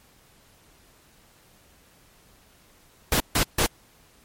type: noise bursts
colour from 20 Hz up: pink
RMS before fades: -21 dBFS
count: 3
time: 3.12-3.663 s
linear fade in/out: 2 ms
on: 81 ms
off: 150 ms
effects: pink hiss -57 dBFS RMS until 4.24 s + MP3 64 kbps